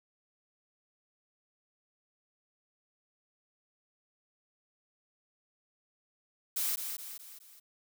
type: noise with echo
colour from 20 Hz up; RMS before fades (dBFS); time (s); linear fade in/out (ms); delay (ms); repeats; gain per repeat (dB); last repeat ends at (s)
blue; -32; 6.56-6.76; 10; 210; 4; -6; 7.6
effects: none